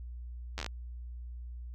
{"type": "slowing click train", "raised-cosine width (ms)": 0.2, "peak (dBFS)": -19, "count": 7, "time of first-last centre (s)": [0.58, 0.663], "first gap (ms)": 10, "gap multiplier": 1.13, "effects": ["added 60 Hz sine -40 dBFS peak until 1.74 s"]}